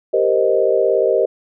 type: chord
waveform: sine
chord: C minor seventh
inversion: second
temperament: equal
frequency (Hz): 392 / 466.2 / 523.3 / 622.3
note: G4 / Bb4 / C5 / Eb5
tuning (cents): 0 / 0 / 0 / 0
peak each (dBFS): -18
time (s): 0.13-1.26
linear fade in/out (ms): 10
effects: none